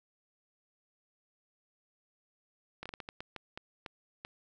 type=slowing click train; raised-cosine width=0.3 ms; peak=-25 dBFS; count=11; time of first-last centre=2.83-4.249 s; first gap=26 ms; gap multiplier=1.35; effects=none